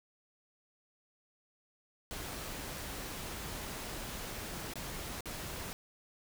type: noise with dropouts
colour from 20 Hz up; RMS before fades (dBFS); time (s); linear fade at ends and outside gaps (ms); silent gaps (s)
pink; -42; 2.11-5.73; 0; 4.736-4.756 / 5.207-5.257
effects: none